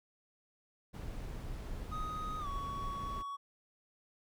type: noise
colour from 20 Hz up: brown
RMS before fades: -42 dBFS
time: 0.93-3.23 s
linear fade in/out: 20 ms
type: tone with pitch glide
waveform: triangle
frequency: 1251 to 1121 Hz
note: D#6 to C#6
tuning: +9 to +19 cents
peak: -37 dBFS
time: 1.91-3.37 s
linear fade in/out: 20 ms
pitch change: -190 cents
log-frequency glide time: 2.39-2.48 s
effects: none